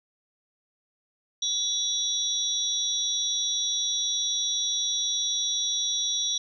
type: tone cluster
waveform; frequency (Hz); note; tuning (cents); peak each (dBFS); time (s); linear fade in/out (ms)
sine; 3457 / 3876 / 5760; A7 / B7 / F#8; -31 / -33 / -47; -29; 1.42-6.38; 5
effects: none